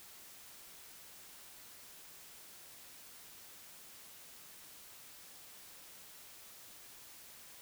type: silence
effects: white hiss -55 dBFS RMS until 7.61 s